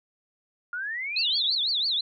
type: exponential sweep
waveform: sine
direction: up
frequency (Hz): 1396.9 to 4331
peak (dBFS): -29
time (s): 0.73-1.56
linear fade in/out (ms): 2
type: tone with vibrato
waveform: sine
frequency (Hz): 3951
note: B7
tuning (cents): 0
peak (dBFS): -23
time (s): 1.16-2.01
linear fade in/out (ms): 5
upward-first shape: triangle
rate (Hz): 6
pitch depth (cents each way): 290
effects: none